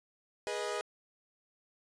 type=chord; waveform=sawtooth; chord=G# minor; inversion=none; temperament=equal with one note detuned; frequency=415.3 / 487.1 / 622.3 Hz; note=G#4 / B4 / D#5; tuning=0 / -24 / 0 cents; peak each=-34 / -35 / -35 dBFS; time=0.47-0.81 s; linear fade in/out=0 ms; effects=resampled to 22050 Hz